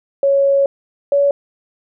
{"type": "tone pair in turn", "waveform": "sine", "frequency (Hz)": [554.4, 565.4], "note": ["C#5", "C#5"], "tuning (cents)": [0, 34], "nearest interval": "unison", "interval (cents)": 34, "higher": "second", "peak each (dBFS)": -10, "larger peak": "neither", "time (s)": [[0.23, 0.66], [1.12, 1.31]], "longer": "first", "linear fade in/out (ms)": 2, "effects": []}